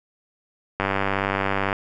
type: click train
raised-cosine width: 0.5 ms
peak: -7 dBFS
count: 92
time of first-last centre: 0.8-1.729 s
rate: 98 Hz
effects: none